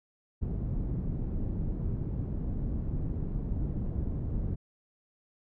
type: low-pass noise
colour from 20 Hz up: pink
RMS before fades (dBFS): -32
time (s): 0.41-4.56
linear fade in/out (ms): 20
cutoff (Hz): 210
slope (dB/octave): 12
effects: none